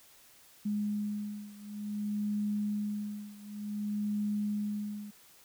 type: beating tone pair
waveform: sine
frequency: 207.7 / 208.25 Hz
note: G#3 / G#3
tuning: 0 / +5 cents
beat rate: 0.55 Hz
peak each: -34 / -36 dBFS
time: 0.65-5.11 s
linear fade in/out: 10 ms
effects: white hiss -59 dBFS RMS until 5.44 s